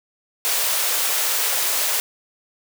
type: high-pass noise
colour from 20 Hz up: white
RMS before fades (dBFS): -21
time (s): 0.45-2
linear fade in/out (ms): 0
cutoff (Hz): 430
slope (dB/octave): 24
effects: none